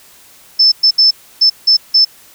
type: tone bursts at uneven times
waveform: sine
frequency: 5274 Hz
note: E8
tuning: in tune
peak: -5 dBFS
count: 6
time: 0.59-0.72 / 0.83-0.91 / 0.98-1.11 / 1.41-1.5 / 1.67-1.77 / 1.94-2.05 s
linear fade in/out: 10 ms
effects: white hiss -43 dBFS RMS until 2.34 s